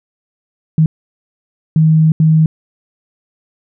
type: tone bursts at uneven times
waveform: sine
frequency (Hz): 158.1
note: D#3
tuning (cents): +28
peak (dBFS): -6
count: 3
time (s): 0.78-0.86 / 1.76-2.12 / 2.2-2.46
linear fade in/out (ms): 2
effects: none